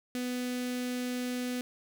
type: tone with notch filter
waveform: sawtooth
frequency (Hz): 248.7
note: B3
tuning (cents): +12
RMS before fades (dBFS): -34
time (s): 0.15-1.61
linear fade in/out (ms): 0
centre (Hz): 940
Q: 0.82
effects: none